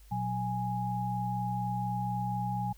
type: tone cluster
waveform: sine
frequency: 120.2 / 184.4 / 828 Hz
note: B2 / F#3 / G#5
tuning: -46 / -6 / -5 cents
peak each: -34 / -36 / -33 dBFS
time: 0.11-2.73 s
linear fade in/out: 10 ms
effects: added 50 Hz sine -52 dBFS peak until 2.77 s + white hiss -63 dBFS RMS until 2.77 s